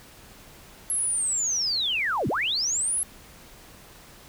sine linear two-way sweep, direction down then up, 11220 to 84.4 to 11220 Hz, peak -23 dBFS, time 0.9-3.03 s, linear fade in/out 0 ms, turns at 2.28 s, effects pink hiss -49 dBFS RMS until 4.28 s

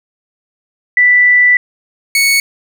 sine / sawtooth tone pair in turn, 1975.5 / 2217 Hz, B6 / C#7, 0 / 0 cents, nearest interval major second, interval 200 cents, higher second, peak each -5 dBFS, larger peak neither, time 0.97-1.57 / 2.15-2.4 s, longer first, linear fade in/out 2 ms, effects none

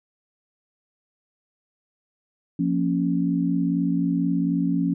sine chord, Bb minor, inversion second, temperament equal, 174.61 / 233.1 / 277.2 Hz, F3 / Bb3 / Db4, 0 / 0 / 0 cents, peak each -23 / -28 / -23 dBFS, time 2.59-4.94 s, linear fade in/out 5 ms, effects none

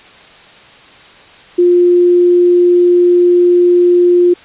sine tone, 353.1 Hz, F4, 19 cents sharp, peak -5 dBFS, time 1.58-4.34 s, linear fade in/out 10 ms, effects white hiss -39 dBFS RMS until 4.44 s + resampled to 8000 Hz

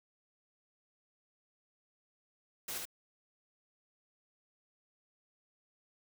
white noise with echo, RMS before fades -40 dBFS, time 2.68-2.78 s, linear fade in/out 5 ms, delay 74 ms, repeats 1, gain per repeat -2 dB, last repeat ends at 2.854 s, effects none

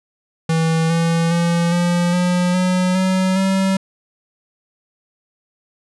square tone with pitch steps, 162.5 / 166.39 / 170.38 / 174.47 / 178.65 / 182.93 / 187.31 / 191.8 Hz, E3 / E3 / F3 / F3 / F3 / F#3 / F#3 / G3, -24 / +16 / -42 / -1 / +40 / -19 / +22 / -37 cents, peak -15 dBFS, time 0.49-3.77 s, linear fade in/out 5 ms, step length 410 ms, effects resampled to 24000 Hz

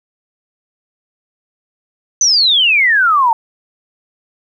sine exponential sweep, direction down, 6200 to 880 Hz, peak -8 dBFS, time 2.21-3.33 s, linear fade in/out 2 ms, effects 8-bit

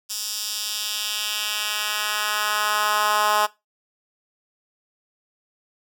10% pulse tone with high-pass filter sweep, 210.5 Hz, G#3, 24 cents sharp, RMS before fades -24 dBFS, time 0.09-3.47 s, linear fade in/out 20 ms, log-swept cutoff 5500 to 890 Hz, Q 1.4, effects noise-tail reverb RT60 0.2 s tail -18 dB re dry

